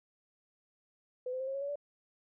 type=tone with pitch steps; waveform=sine; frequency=503 / 514.8 / 526.8 / 539.1 / 551.7 / 564.6 / 577.8 Hz; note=B4 / C5 / C5 / C#5 / C#5 / C#5 / D5; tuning=+32 / -28 / +12 / -48 / -8 / +32 / -28 cents; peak=-34 dBFS; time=1.26-1.757 s; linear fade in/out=5 ms; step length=71 ms; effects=none